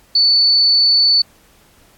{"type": "tone", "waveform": "sine", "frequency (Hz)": 4482, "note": "C#8", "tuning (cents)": 18, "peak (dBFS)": -9, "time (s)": [0.15, 1.22], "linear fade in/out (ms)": 5, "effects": ["pink hiss -51 dBFS RMS until 1.97 s", "AAC 64 kbps"]}